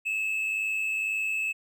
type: tone pair together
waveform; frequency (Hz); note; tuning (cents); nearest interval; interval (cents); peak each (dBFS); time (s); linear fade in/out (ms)
triangle; 2598 / 2700; E7 / E7; -26 / +41; minor second; 67; -25 / -36; 0.05-1.53; 20
effects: none